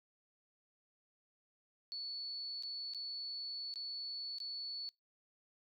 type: tone with dropouts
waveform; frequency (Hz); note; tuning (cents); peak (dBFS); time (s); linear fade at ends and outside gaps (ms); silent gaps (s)
sine; 4435; C#8; 0; -40; 1.92-4.89; 0; 2.625-2.634 / 2.936-2.947 / 3.739-3.758 / 4.384-4.402
effects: noise-tail reverb RT60 0.2 s tail -26 dB re dry